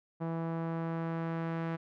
sawtooth tone with low-pass filter sweep, 164.81 Hz, E3, in tune, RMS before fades -35 dBFS, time 0.2-1.77 s, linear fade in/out 20 ms, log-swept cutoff 1000 to 1800 Hz, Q 1.1, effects none

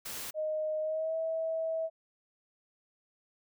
white noise, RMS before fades -40 dBFS, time 0.05-0.31 s, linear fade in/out 10 ms
sine tone with pitch glide, 620 to 647.8 Hz, D#5 to E5, -6 to -30 cents, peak -30 dBFS, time 0.34-1.9 s, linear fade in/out 50 ms, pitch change +76 cents, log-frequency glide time 0.81-1.16 s
effects none

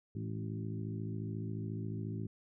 harmonic tone with a mistuned harmonic, 54.2 Hz, A1, 25 cents flat, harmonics 2 / 3 / 4 / 5 / 6 / 7, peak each -39 / -43 / -45 / -47 / -49 / -50 dBFS, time 0.15-2.27 s, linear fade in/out 5 ms, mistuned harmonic 4, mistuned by -47 cents, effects none

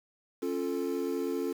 triangle chord, Db augmented, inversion none, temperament equal with one note detuned, 274 / 349.2 / 440 Hz, Db4 / F4 / A4, -20 / 0 / 0 cents, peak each -32 dBFS, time 0.42-1.53 s, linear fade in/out 10 ms, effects 8-bit

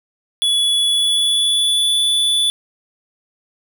square tone with pitch glide, 3407 to 3465 Hz, G#7 to A7, +44 to -27 cents, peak -14 dBFS, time 0.42-2.5 s, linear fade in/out 0 ms, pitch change +29 cents, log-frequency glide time 0.87-2.04 s, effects none

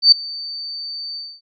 sine tone with ADSR envelope, 4577 Hz, D8, 45 cents flat, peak -3 dBFS, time 0.02-1.41 s, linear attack 100 ms, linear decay 5 ms, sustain -23 dB, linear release 250 ms, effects none

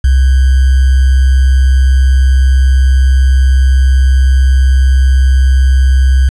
sine tone with sample-and-hold, 65.41 Hz, C2, in tune, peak -4 dBFS, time 0.04-6.29 s, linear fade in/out 5 ms, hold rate 1575 Hz, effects resampled to 24000 Hz

